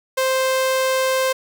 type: tone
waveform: sawtooth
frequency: 523.3 Hz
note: C5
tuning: in tune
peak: -13 dBFS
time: 0.17-1.33 s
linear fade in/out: 10 ms
effects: none